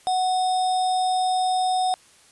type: tone with sample-and-hold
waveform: sine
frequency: 740 Hz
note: F#5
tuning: in tune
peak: -19 dBFS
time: 0.07-1.94 s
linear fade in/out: 0 ms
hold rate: 4410 Hz
effects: white hiss -54 dBFS RMS until 2.31 s + resampled to 24000 Hz